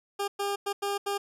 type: tone bursts at uneven times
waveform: 20% pulse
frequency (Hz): 402.2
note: G4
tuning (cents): +44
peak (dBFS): -23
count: 5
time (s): 0.19-0.28 / 0.39-0.56 / 0.66-0.73 / 0.82-0.98 / 1.06-1.18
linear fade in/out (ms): 10
effects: resampled to 32000 Hz